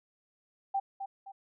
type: tone with echo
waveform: sine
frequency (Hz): 784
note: G5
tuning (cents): 0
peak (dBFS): -27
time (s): 0.74-0.8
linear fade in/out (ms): 10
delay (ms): 260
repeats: 2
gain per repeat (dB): -8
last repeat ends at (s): 1.32
effects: none